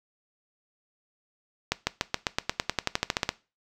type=accelerating click train; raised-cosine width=0.2 ms; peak=-6 dBFS; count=17; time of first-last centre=1.72-3.291 s; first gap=150 ms; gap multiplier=0.94; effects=noise-tail reverb RT60 0.3 s tail -19 dB re dry